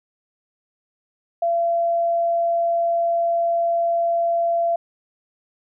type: tone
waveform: sine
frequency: 680 Hz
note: F5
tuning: 46 cents flat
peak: -17 dBFS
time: 1.42-4.76 s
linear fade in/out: 5 ms
effects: none